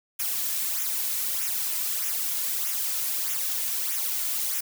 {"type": "noise with flanger", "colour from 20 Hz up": "blue", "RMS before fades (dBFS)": -28, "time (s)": [0.19, 4.61], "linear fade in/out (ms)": 10, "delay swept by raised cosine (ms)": [0.22, 2.62], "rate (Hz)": 1.6, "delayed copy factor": -0.7, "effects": []}